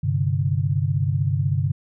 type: chord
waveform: sine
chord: G suspended fourth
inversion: none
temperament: equal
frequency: 98 / 130.81 / 146.83 Hz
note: G2 / C3 / D3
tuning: 0 / 0 / 0 cents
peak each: -23 dBFS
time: 0.03-1.72 s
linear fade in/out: 10 ms
effects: none